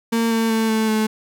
35% pulse tone with pitch steps, 229 / 226 / 223 / 220.1 / 217.1 Hz, A#3 / A3 / A3 / A3 / A3, -31 / +47 / +23 / +1 / -23 cents, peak -15 dBFS, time 0.12-1.07 s, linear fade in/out 10 ms, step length 190 ms, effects none

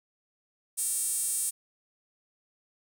sawtooth tone with high-pass filter, 460.6 Hz, A#4, 21 cents flat, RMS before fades -30 dBFS, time 0.77-1.51 s, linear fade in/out 20 ms, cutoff 8900 Hz, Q 4.8, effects none

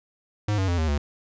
square tone with pitch steps, 104.7 / 95.46 / 87.03 / 79.35 / 72.34 Hz, G#2 / G2 / F2 / D#2 / D2, +15 / -45 / -6 / +35 / -26 cents, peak -22 dBFS, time 0.48-0.98 s, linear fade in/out 5 ms, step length 100 ms, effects resampled to 16000 Hz

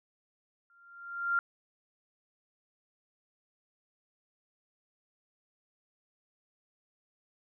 sine tone with exponential growth, 1390 Hz, F6, 9 cents flat, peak -23 dBFS, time 0.7-1.39 s, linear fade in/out 1 ms, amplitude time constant 150 ms, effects none

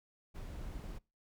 brown noise, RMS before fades -44 dBFS, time 0.34-0.99 s, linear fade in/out 20 ms, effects noise-tail reverb RT60 0.3 s tail -25 dB re dry

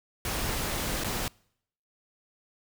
pink noise with dropouts, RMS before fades -31 dBFS, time 0.25-1.28 s, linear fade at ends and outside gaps 2 ms, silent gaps 1.038-1.044 s, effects noise-tail reverb RT60 0.7 s tail -26 dB re dry

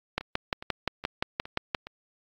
two click trains, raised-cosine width 0.3 ms, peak -23 / -10 dBFS, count 5 / 10, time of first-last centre 0.21-1.87 / 0.18-1.748 s, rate 2.41 / 5.74 Hz, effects AAC 64 kbps

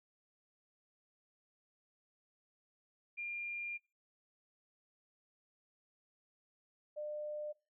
sine tone pair in turn, 2400 / 600 Hz, D7 / D5, +37 / +37 cents, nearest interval 2 octaves, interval 2400 cents, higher first, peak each -39 / -39 dBFS, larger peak neither, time 3.17-3.78 / 6.96-7.53 s, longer first, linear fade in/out 20 ms, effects noise-tail reverb RT60 0.3 s tail -22 dB re dry

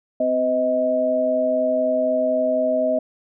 sine tone cluster, 257.4 / 507 / 631 Hz, C4 / B4 / D#5, -28 / +45 / +24 cents, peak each -25 / -27 / -18 dBFS, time 0.2-2.99 s, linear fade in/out 5 ms, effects none

